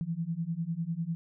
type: beating tone pair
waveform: sine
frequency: 161.3 / 171.3 Hz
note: E3 / F3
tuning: -37 / -33 cents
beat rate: 10 Hz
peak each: -34 / -33 dBFS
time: 0.01-1.15 s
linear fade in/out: 0 ms
effects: none